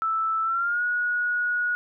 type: tone with pitch glide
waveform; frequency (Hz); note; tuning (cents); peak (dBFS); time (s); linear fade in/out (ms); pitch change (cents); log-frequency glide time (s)
sine; 1318.5 to 1454.5; E6 to F#6; 0 to -30; -22; 0.02-1.75; 0; +170; 0.43-0.83
effects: none